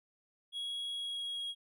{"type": "tone with pitch glide", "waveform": "triangle", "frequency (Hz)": [3322, 3295], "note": ["G#7", "G#7"], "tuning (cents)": [0, -14], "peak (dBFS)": -35, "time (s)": [0.52, 1.55], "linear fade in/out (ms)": 50, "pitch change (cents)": -14, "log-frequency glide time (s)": [0.92, 1.4], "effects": []}